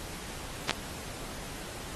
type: clicks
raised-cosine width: 0.2 ms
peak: -7 dBFS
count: 2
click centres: 0.695 / 0.709 s
effects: pink hiss -42 dBFS RMS until 1.95 s + AAC 32 kbps